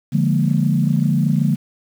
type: chord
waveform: sine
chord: Bb dominant seventh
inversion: first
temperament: equal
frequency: 146.83 / 174.61 / 207.7 / 233.1 Hz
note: D3 / F3 / Ab3 / Bb3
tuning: 0 / 0 / 0 / 0 cents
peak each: -17 / -19 / -21 / -21 dBFS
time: 0.12-1.56 s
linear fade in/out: 20 ms
effects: tanh soft clip ceiling -3 dBFS + 7-bit